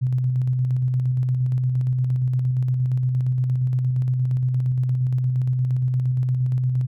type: tone with tremolo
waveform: sine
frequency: 127.2 Hz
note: C3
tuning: 48 cents flat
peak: -17 dBFS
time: 0.01-6.87 s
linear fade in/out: 20 ms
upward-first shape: square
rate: 8.6 Hz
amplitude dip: 25%
effects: none